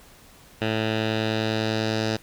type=tone with low-pass filter sweep; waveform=10% pulse; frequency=110 Hz; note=A2; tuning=in tune; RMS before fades=-25 dBFS; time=0.61-2.17 s; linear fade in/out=10 ms; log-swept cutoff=3100 to 4900 Hz; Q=2.4; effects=pink hiss -51 dBFS RMS until 2.22 s